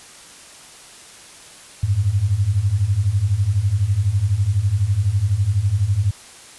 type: beating tone pair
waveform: sine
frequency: 92.6 / 104.6 Hz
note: F#2 / G#2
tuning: +2 / +13 cents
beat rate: 12 Hz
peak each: -20 / -17 dBFS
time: 1.83-6.11 s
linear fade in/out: 5 ms
effects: white hiss -42 dBFS RMS until 6.58 s + resampled to 24000 Hz